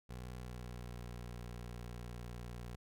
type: tone with pitch glide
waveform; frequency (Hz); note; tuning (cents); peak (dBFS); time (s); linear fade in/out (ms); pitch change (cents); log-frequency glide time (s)
20% pulse; 61.74 to 59.84; B1 to A#1; 0 to +46; -40; 0.09-2.76; 10; -54; 0.36-0.96
effects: none